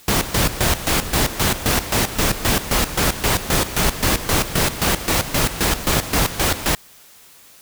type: noise with tremolo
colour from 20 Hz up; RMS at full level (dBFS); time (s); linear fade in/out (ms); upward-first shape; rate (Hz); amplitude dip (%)
pink; -17; 0.08-6.75; 2; square; 3.8; 75
effects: white hiss -47 dBFS RMS until 7.61 s